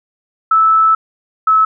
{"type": "tone pair in turn", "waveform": "sine", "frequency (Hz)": [1311, 1298.2], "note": ["E6", "E6"], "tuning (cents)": [-10, -27], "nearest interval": "unison", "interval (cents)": 17, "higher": "first", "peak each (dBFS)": -7, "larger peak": "neither", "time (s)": [[0.51, 0.95], [1.47, 1.65]], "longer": "first", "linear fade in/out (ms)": 5, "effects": []}